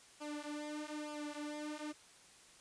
sawtooth tone with flanger, 298.8 Hz, D4, 30 cents sharp, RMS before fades -44 dBFS, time 0.2-1.93 s, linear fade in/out 20 ms, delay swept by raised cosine 0.5 to 6 ms, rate 1.1 Hz, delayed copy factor -1, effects white hiss -61 dBFS RMS until 2.6 s + resampled to 22050 Hz

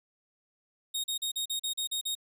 sawtooth tone bursts, 3729 Hz, A#7, in tune, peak -27 dBFS, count 9, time 0.94-2.152 s, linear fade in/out 10 ms, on 100 ms, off 39 ms, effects none

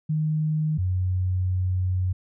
sine tone pair in turn, 154.8 / 92.04 Hz, D#3 / F#2, -9 / -9 cents, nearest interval major sixth, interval 900 cents, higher first, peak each -21 dBFS, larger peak neither, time 0.09-0.78 / 0.78-2.13 s, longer second, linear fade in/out 10 ms, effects none

